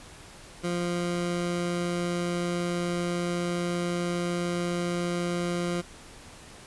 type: tone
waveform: 20% pulse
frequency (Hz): 174.61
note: F3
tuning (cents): 0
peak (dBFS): -22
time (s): 0.63-5.82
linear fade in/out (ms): 20
effects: pink hiss -48 dBFS RMS until 6.66 s + resampled to 24000 Hz